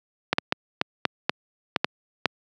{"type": "clicks", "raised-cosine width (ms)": 0.3, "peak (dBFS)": -3, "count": 9, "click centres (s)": [0.33, 0.384, 0.524, 0.814, 1.053, 1.295, 1.762, 1.845, 2.257], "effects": ["high-pass 150 Hz 12 dB/octave"]}